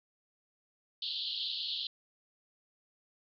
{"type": "band-pass noise", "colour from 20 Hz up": "white", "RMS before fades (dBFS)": -37, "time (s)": [1.02, 1.87], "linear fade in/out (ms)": 2, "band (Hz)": [3000, 4500], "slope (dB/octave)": 96, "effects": []}